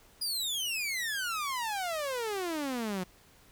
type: exponential sweep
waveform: sawtooth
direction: down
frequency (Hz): 4978 to 177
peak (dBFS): -28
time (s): 0.21-3.04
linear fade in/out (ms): 10
effects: pink hiss -60 dBFS RMS until 3.51 s